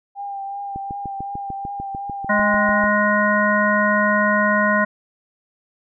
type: tone with vibrato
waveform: sine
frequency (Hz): 796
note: G5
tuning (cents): +26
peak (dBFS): -26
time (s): 0.15-2.88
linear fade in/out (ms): 50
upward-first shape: triangle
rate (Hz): 2.7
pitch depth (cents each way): 26
type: click train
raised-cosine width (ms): 3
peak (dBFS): -19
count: 15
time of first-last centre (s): 0.76-2.84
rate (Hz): 6.73
type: harmonic tone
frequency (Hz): 208.3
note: G#3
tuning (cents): +5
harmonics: 1 / 3 / 5 / 7 / 9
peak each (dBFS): -21 / -21 / -21 / -21 / -21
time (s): 2.29-4.85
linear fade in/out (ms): 10
effects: none